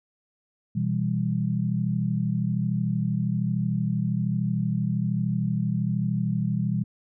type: chord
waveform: sine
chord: E minor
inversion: second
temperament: just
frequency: 123.61 / 164.81 / 197.78 Hz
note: B2 / E3 / G3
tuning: +2 / 0 / +16 cents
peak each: -27 dBFS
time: 0.75-6.84 s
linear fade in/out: 10 ms
effects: none